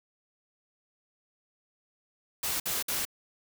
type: noise bursts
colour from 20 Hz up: white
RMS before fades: -31 dBFS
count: 3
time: 2.43-3.052 s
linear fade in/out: 5 ms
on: 170 ms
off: 56 ms
effects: none